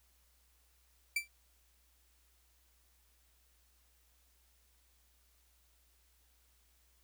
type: tone with exponential decay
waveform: 40% pulse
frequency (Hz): 2337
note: D7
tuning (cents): -9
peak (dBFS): -27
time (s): 1.16-1.28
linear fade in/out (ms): 5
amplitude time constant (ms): 25
effects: added 60 Hz sine -70 dBFS peak until 7.03 s + white hiss -72 dBFS RMS until 7.03 s